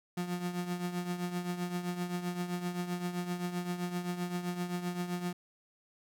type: tone with tremolo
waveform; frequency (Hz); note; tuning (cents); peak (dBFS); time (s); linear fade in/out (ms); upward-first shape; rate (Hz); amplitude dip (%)
35% pulse; 177.3; F3; +26; -29; 0.17-5.33; 5; triangle; 7.7; 70
effects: none